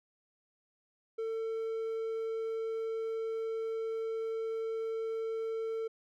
triangle tone, 448.3 Hz, A4, 32 cents sharp, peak -31 dBFS, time 1.18-5.88 s, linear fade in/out 10 ms, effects none

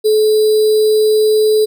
sine tone with sample-and-hold, 430.4 Hz, A4, 38 cents flat, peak -8 dBFS, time 0.04-1.66 s, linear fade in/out 20 ms, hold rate 4410 Hz, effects none

